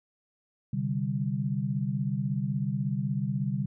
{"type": "chord", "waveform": "sine", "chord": "C suspended second", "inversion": "none", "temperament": "just", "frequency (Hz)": [130.81, 147.16, 196.22], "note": ["C3", "D3", "G3"], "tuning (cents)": [0, 4, 2], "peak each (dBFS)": -31, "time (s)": [0.73, 3.66], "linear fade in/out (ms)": 5, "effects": []}